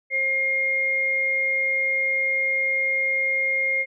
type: tone pair together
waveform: sine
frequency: 532 / 2130 Hz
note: C5 / C7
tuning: +29 / +30 cents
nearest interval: 2 octaves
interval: 2401 cents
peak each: -32 / -20 dBFS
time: 0.1-3.86 s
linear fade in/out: 50 ms
effects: none